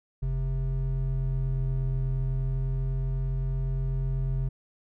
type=tone pair together; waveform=triangle; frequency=44.24 / 132.4 Hz; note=F1 / C3; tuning=+23 / +21 cents; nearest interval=octave + perfect fifth; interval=1898 cents; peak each=-26 dBFS; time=0.22-4.49 s; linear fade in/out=10 ms; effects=none